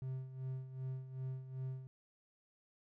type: tone with tremolo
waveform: triangle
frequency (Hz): 130.8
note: C3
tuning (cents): 0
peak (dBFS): -36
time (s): 0.02-1.87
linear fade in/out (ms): 0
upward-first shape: sine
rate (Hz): 2.6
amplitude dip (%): 70
effects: none